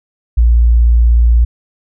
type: tone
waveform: sine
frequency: 58.27 Hz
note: A#1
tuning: in tune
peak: -5 dBFS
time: 0.37-1.45 s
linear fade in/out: 10 ms
effects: none